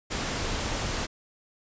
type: noise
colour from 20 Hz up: pink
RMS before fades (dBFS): -30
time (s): 0.1-1.07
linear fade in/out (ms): 20
effects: resampled to 16000 Hz